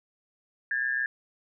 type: tone pair together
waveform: sine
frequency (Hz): 1641.5 / 1768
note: G#6 / A6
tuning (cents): -21 / +8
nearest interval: minor second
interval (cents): 129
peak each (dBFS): -28 / -29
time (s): 0.71-1.06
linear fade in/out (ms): 2
effects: none